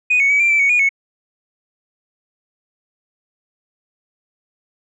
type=tone with pitch steps; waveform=sine; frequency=2483 / 2219 / 2277 / 2364 / 2326 / 2231 / 2444 / 2204 Hz; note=D#7 / C#7 / C#7 / D7 / D7 / C#7 / D#7 / C#7; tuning=-4 / +1 / +46 / +11 / -17 / +11 / -32 / -11 cents; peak=-10 dBFS; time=0.1-0.892 s; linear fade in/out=10 ms; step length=99 ms; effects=tanh soft clip ceiling -8 dBFS